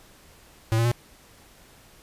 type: tone with pitch steps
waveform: square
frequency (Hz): 112.2 / 115.82 / 119.56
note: A2 / A#2 / A#2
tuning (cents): +34 / -11 / +44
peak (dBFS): -20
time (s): 0.72-0.915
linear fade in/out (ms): 0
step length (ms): 65
effects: pink hiss -53 dBFS RMS until 2.02 s + resampled to 32000 Hz